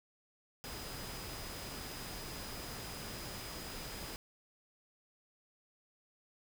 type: tone in noise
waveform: sine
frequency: 4978 Hz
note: D#8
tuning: in tune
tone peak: -52 dBFS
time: 0.64-4.16 s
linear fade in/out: 0 ms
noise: pink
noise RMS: -45 dBFS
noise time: 0.64-4.16 s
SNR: -10 dB
effects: none